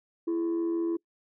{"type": "tone pair together", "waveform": "sine", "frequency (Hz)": [334.6, 420.9], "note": ["E4", "G#4"], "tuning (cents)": [26, 23], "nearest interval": "major third", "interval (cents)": 397, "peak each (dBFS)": [-24, -35], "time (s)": [0.27, 0.97], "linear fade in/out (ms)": 10, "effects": ["noise-tail reverb RT60 0.1 s tail -25 dB re dry", "tanh soft clip ceiling -24 dBFS"]}